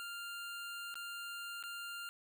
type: tone with dropouts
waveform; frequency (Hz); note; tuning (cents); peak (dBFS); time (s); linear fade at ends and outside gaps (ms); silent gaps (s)
25% pulse; 1396.9; F6; 0; -39; 0-2.09; 0; 0.942-0.955 / 1.627-1.637
effects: none